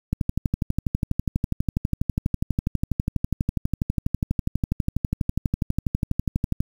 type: click train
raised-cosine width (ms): 5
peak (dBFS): -9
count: 80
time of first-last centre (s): 0.13-6.605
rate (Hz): 12.2
effects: 7-bit